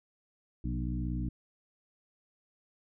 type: harmonic tone with a mistuned harmonic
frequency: 60.7 Hz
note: B1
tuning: 29 cents flat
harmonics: 1 / 2 / 3 / 4 / 5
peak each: -34 / -37 / -39 / -40 / -41 dBFS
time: 0.64-1.29 s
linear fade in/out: 5 ms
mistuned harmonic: 2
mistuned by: +62 cents
effects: none